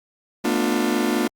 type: chord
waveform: 40% pulse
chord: B half-diminished seventh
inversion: third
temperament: just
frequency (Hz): 222.2 / 246.9 / 296.3 / 355.6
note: A3 / B3 / D4 / F4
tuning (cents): +17 / 0 / +15 / +31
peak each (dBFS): -24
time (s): 0.44-1.28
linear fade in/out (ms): 10
effects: Opus 48 kbps